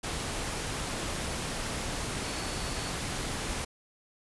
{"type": "tone in noise", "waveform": "sine", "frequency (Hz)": 4435, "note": "C#8", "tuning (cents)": 0, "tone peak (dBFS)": -45, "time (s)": [2.23, 2.9], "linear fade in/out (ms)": 10, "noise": "pink", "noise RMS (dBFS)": -34, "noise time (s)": [0.03, 3.65], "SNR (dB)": -14, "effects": ["resampled to 24000 Hz"]}